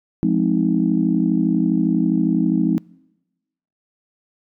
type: chord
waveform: sine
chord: F minor seventh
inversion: none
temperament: just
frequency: 174.61 / 209.5 / 261.9 / 314.3 Hz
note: F3 / Ab3 / C4 / Eb4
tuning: 0 / +15 / +2 / +18 cents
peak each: -20 dBFS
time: 0.23-2.78 s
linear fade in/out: 0 ms
effects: noise-tail reverb RT60 1.0 s tail -25 dB re dry + tanh soft clip ceiling -4 dBFS